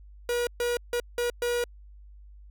45% pulse tone bursts at uneven times, 481.1 Hz, B4, 45 cents flat, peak -25 dBFS, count 5, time 0.29-0.47 / 0.6-0.77 / 0.93-1 / 1.18-1.3 / 1.42-1.64 s, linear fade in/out 2 ms, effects added 50 Hz sine -46 dBFS peak until 2.5 s

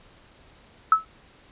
sine tone with exponential decay, 1300 Hz, E6, 24 cents flat, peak -9 dBFS, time 0.92-1.05 s, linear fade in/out 2 ms, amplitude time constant 27 ms, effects pink hiss -54 dBFS RMS until 1.51 s + resampled to 8000 Hz

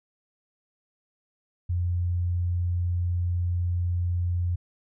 sine tone, 88 Hz, F2, 14 cents sharp, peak -23 dBFS, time 1.69-4.56 s, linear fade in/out 10 ms, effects none

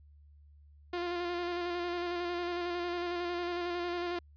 sawtooth tone with vibrato, 350 Hz, F4, 4 cents sharp, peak -29 dBFS, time 0.93-4.19 s, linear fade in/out 5 ms, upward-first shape square, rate 11 Hz, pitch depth 20 cents each way, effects added 73 Hz sine -55 dBFS peak until 4.36 s + resampled to 11025 Hz

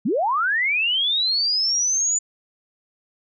sine linear sweep, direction up, 170.6 to 7040 Hz, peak -18 dBFS, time 0.05-2.19 s, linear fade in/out 10 ms, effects none

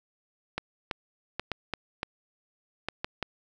clicks, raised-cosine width 0.3 ms, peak -14 dBFS, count 9, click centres 0.58 / 0.912 / 1.396 / 1.517 / 1.737 / 2.031 / 2.886 / 3.045 / 3.227 s, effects none

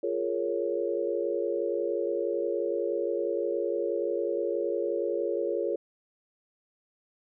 sine chord, Bb minor seventh, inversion second, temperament equal, 349.2 / 415.3 / 466.2 / 554.4 Hz, F4 / Ab4 / Bb4 / Db5, 0 / 0 / 0 / 0 cents, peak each -32 dBFS, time 0.03-5.76 s, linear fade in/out 5 ms, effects none

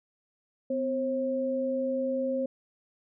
sine tone pair together, 255.2 / 535.5 Hz, C4 / C5, -43 / +40 cents, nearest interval octave + minor second, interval 1283 cents, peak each -31 / -28 dBFS, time 0.7-2.46 s, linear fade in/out 5 ms, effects none

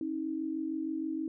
sine tone pair together, 271.8 / 318.2 Hz, C#4 / D#4, -34 / +39 cents, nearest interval minor third, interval 273 cents, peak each -37 / -33 dBFS, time 0.01-1.28 s, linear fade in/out 2 ms, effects none

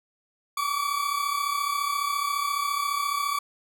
40% pulse tone pair together, 1130.5 / 1165 Hz, C#6 / D6, +34 / -14 cents, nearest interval minor second, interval 52 cents, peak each -27 dBFS, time 0.57-3.39 s, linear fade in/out 5 ms, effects none

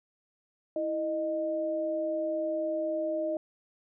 sine tone pair together, 326.8 / 617 Hz, E4 / D#5, -15 / -15 cents, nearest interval major seventh, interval 1100 cents, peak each -34 / -29 dBFS, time 0.76-3.37 s, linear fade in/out 2 ms, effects none

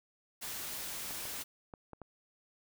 white noise, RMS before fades -41 dBFS, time 0.41-1.44 s, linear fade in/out 20 ms
clicks, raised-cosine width 1 ms, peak -32 dBFS, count 5, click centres 1.108 / 1.254 / 1.738 / 1.933 / 2.017 s
effects none

